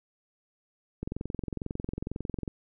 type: click train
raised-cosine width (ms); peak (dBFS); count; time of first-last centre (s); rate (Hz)
3; -20; 33; 1.03-2.478; 22.1
effects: none